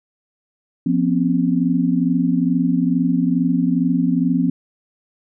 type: tone cluster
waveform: sine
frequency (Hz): 174.4 / 247 / 269.3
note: F3 / B3 / C#4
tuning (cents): -2 / 0 / -50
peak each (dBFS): -19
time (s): 0.86-4.5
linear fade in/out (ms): 5
effects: none